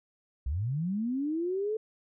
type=linear sweep; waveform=sine; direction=up; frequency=58.27 to 443.4 Hz; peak=-28 dBFS; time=0.46-1.77 s; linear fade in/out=5 ms; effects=none